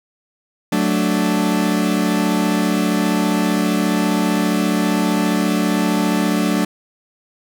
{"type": "chord", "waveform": "40% pulse", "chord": "D major", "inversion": "first", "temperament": "equal", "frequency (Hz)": [185, 220, 293.7], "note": ["F#3", "A3", "D4"], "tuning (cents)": [0, 0, 0], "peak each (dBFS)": -19, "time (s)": [0.72, 6.65], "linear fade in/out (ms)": 5, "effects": []}